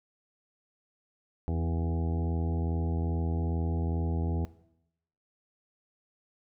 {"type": "harmonic tone with a mistuned harmonic", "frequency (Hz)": 82.41, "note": "E2", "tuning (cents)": 0, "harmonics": [1, 2, 3, 4, 5, 6, 8, 9, 10], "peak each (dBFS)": [-29, -35, -39, -41, -43, -45, -47, -48, -49], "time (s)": [1.48, 4.45], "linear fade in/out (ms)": 0, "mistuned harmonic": 3, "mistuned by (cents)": 23, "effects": ["noise-tail reverb RT60 0.8 s tail -17 dB re dry"]}